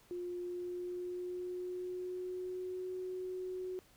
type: tone with pitch glide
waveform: sine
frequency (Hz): 354.6 to 369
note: F4 to F#4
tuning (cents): +26 to -5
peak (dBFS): -38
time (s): 0.11-3.79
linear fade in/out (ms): 0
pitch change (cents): +69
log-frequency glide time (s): 0.43-2.91
effects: pink hiss -65 dBFS RMS until 3.96 s